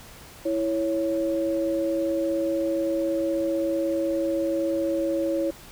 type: tone pair together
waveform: sine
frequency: 329.6 / 554.3 Hz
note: E4 / C#5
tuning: 0 / 0 cents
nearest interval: major sixth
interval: 900 cents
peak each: -25 / -25 dBFS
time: 0.45-5.51 s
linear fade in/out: 10 ms
effects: pink hiss -46 dBFS RMS until 5.71 s